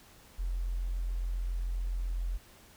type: tone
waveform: sine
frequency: 43.65 Hz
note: F1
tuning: in tune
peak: -30 dBFS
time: 0.38-2.38 s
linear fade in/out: 20 ms
effects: pink hiss -57 dBFS RMS until 2.76 s